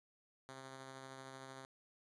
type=tone with tremolo; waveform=5% pulse; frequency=132.9 Hz; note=C3; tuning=27 cents sharp; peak=-38 dBFS; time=0.49-1.65 s; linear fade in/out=0 ms; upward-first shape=sine; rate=13 Hz; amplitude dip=25%; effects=resampled to 24000 Hz